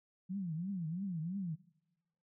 sine tone with vibrato, 176.7 Hz, F3, 21 cents sharp, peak -36 dBFS, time 0.29-1.56 s, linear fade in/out 20 ms, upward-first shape triangle, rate 3 Hz, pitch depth 260 cents each way, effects noise-tail reverb RT60 1.0 s tail -22 dB re dry

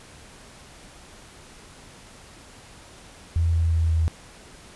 sine tone with pitch steps, 83.4 / 82.63 / 81.87 / 81.12 Hz, E2 / E2 / E2 / E2, +21 / +5 / -11 / -27 cents, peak -18 dBFS, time 3.36-4.08 s, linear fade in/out 0 ms, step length 180 ms, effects pink hiss -47 dBFS RMS until 4.75 s + resampled to 24000 Hz

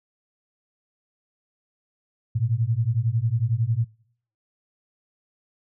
sine beating tone pair, 109.2 / 120.2 Hz, A2 / B2, -13 / -46 cents, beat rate 11 Hz, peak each -23 dBFS, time 2.35-3.85 s, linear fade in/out 10 ms, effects noise-tail reverb RT60 0.6 s tail -23 dB re dry

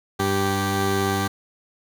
15% pulse tone pair together, 98 / 390.4 Hz, G2 / G4, 0 / -7 cents, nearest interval 2 octaves, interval 2393 cents, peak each -17 dBFS, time 0.19-1.28 s, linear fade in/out 10 ms, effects none

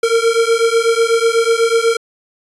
square beating tone pair, 455.1 / 463.2 Hz, A#4 / A#4, -42 / -11 cents, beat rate 8.1 Hz, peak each -15 dBFS, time 0.03-1.97 s, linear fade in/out 5 ms, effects resampled to 24000 Hz

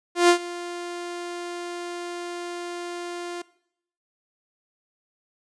sawtooth tone with ADSR envelope, 349.2 Hz, F4, in tune, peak -8 dBFS, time 0.15-3.42 s, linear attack 140 ms, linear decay 90 ms, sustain -19 dB, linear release 6 ms, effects noise-tail reverb RT60 0.7 s tail -20 dB re dry + resampled to 22050 Hz

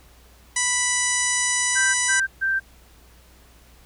harmonic tone, 987 Hz, B5, 1 cent flat, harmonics 1 / 2 / 3 / 4 / 5 / 6 / 7 / 8 / 9 / 10, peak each -32 / -25 / -34 / -33 / -36 / -26 / -28 / -31 / -27 / -34 dBFS, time 0.56-2.2 s, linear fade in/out 5 ms
sine tone bursts, 1568 Hz, G6, in tune, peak -19 dBFS, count 3, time 1.75-2.6 s, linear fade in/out 20 ms, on 190 ms, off 140 ms
effects added 60 Hz sine -51 dBFS peak until 3.85 s + pink hiss -54 dBFS RMS until 3.85 s

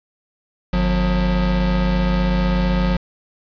square tone pair together, 50.29 / 179.2 Hz, G1 / F3, +45 / +45 cents, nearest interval octave + minor seventh, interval 2200 cents, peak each -19 dBFS, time 0.73-2.97 s, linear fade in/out 5 ms, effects resampled to 11025 Hz + 7-bit

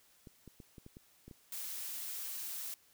clicks, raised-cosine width 3 ms, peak -38 dBFS, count 8, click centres 0.272 / 0.477 / 0.602 / 0.782 / 0.864 / 0.969 / 1.28 / 1.312 s
blue noise, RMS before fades -42 dBFS, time 1.52-2.74 s, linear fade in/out 2 ms
effects white hiss -67 dBFS RMS until 2.93 s

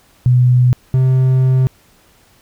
sine / triangle tone pair in turn, 124.7 / 130.02 Hz, B2 / C3, +17 / -11 cents, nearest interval minor second, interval 72 cents, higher second, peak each -7 dBFS, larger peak neither, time 0.26-0.73 / 0.94-1.67 s, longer second, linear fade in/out 0 ms, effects pink hiss -51 dBFS RMS until 2.41 s

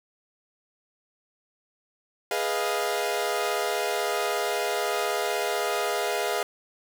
sawtooth chord, F half-diminished seventh, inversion first, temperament equal with one note detuned, 415.3 / 490.8 / 622.3 / 698.5 Hz, Ab4 / Cb5 / Eb5 / F5, 0 / -11 / 0 / 0 cents, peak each -26 / -28 / -28 / -26 dBFS, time 2.31-6.43 s, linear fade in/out 2 ms, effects 9-bit

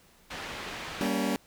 white low-pass noise, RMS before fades -39 dBFS, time 0.3-1.08 s, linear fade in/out 10 ms, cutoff 2700 Hz, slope 12 dB/octave
sawtooth chord, G diminished, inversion none, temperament just, 196 / 235.2 / 282.2 Hz, G3 / Bb3 / Db4, 0 / +16 / +31 cents, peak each -27 dBFS, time 1.01-1.36 s, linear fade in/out 0 ms
effects pink hiss -60 dBFS RMS until 1.46 s

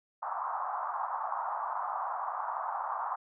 white band-pass noise, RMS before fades -35 dBFS, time 0.22-3.16 s, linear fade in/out 10 ms, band 730 to 1200 Hz, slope 48 dB/octave, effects none

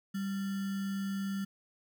sine tone with sample-and-hold, 196 Hz, G3, in tune, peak -32 dBFS, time 0.14-1.45 s, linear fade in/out 10 ms, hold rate 1575 Hz, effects none

